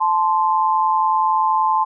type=tone pair together; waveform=sine; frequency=872 / 1042.5 Hz; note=A5 / C6; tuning=-16 / -7 cents; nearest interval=minor third; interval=309 cents; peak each=-17 dBFS; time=0-1.85 s; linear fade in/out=20 ms; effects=none